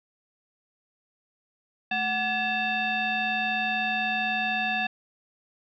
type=tone with frequency modulation; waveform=sine; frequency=1706 Hz; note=G#6; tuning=46 cents sharp; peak=-24 dBFS; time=1.91-4.87 s; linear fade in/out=5 ms; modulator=961 Hz; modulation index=1.5; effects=none